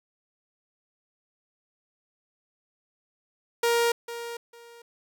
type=tone with echo; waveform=sawtooth; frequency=469.6 Hz; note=A#4; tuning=13 cents sharp; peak=-17 dBFS; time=3.63-3.92 s; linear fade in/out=5 ms; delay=450 ms; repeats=2; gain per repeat=-13 dB; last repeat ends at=4.82 s; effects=none